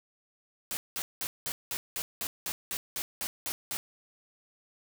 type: noise bursts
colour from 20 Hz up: white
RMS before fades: -34 dBFS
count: 13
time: 0.71-3.77 s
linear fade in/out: 0 ms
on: 60 ms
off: 190 ms
effects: none